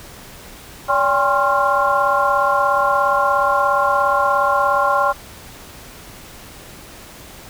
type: tone cluster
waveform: sine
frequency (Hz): 572 / 805 / 1048 / 1085 / 1386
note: D5 / G5 / C6 / C#6 / F6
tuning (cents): -46 / +46 / +2 / -37 / -14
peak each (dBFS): -20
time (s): 0.88-5.13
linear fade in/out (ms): 20
effects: pink hiss -39 dBFS RMS until 7.49 s